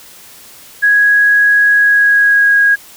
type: tone with pitch glide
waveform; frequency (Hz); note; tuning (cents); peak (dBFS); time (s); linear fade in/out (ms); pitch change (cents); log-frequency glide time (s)
sine; 1661.2 to 1642.1; G#6 to G#6; 0 to -20; -6; 0.82-2.76; 20; -20; 1.73-2.63
effects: white hiss -38 dBFS RMS until 2.96 s